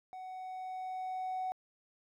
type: tone with level ramp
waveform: triangle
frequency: 746 Hz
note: F#5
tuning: 14 cents sharp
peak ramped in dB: -41 to -30 dBFS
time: 0.13-1.52 s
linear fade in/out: 0 ms
effects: tanh soft clip ceiling -30 dBFS